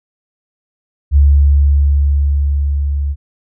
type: tone with level ramp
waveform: sine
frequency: 71.1 Hz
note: C#2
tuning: 45 cents sharp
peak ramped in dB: -4 to -14 dBFS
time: 1.11-3.16 s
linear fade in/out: 50 ms
effects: none